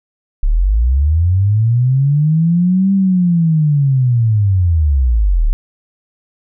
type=linear two-way sweep; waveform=sine; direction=up then down; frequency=32.7 to 197 to 32.7 Hz; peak=-9 dBFS; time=0.43-5.53 s; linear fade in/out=0 ms; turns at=2.93 s; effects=none